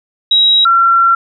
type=tone pair in turn; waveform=sine; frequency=3840 / 1362 Hz; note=B7 / F6; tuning=-49 / -44 cents; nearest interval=octave + tritone; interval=1795 cents; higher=first; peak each=-6 / -6 dBFS; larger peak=neither; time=0.31-0.65 / 0.65-1.15 s; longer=second; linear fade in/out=5 ms; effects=none